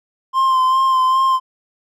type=tone with vibrato; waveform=triangle; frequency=1046.5 Hz; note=C6; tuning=in tune; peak=-10 dBFS; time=0.33-1.4 s; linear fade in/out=50 ms; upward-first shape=sine; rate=2.5 Hz; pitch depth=26 cents each way; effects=none